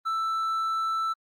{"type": "tone with hard clipping", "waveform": "sine", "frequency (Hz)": 1324, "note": "E6", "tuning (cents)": 7, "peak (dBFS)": -26, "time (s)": [0.05, 1.14], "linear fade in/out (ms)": 20, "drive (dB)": 3, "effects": ["Opus 32 kbps"]}